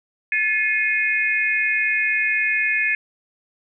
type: tone cluster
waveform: sine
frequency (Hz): 1732 / 2150 / 2491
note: A6 / C7 / D#7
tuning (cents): -28 / +47 / +1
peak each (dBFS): -22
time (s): 0.32-2.95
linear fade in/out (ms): 2
effects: none